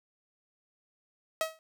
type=tone with exponential decay; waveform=sawtooth; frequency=640 Hz; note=D#5; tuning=49 cents sharp; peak=-21 dBFS; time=1.41-1.59 s; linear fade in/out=1 ms; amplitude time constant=39 ms; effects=none